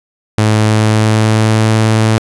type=tone with pitch glide; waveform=sawtooth; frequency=107.8 to 110.26 Hz; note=A2 to A2; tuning=-35 to +4 cents; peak=-4 dBFS; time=0.38-2.18 s; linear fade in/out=0 ms; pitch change=+39 cents; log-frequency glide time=0.51-1.75 s; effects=resampled to 24000 Hz